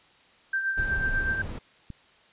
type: tone with tremolo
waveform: sine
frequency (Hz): 1568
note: G6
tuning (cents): 0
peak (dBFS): -23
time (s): 0.53-1.42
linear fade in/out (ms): 5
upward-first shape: sine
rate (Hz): 8.1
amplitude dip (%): 50
type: noise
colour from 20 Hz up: brown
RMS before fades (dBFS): -32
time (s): 0.77-1.59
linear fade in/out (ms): 10
type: click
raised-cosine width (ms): 5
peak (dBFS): -26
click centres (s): 1.903
effects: white hiss -58 dBFS RMS until 2.32 s + resampled to 8000 Hz